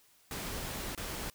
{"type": "noise with dropouts", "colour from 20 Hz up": "pink", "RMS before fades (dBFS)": -39, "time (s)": [0.31, 1.3], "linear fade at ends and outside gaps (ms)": 1, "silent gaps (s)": [0.95, 0.976], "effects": ["white hiss -65 dBFS RMS until 1.34 s"]}